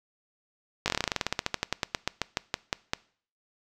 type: slowing click train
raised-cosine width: 0.2 ms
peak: -8 dBFS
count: 27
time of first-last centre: 0.86-2.934 s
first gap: 19 ms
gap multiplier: 1.1
effects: noise-tail reverb RT60 0.5 s tail -22 dB re dry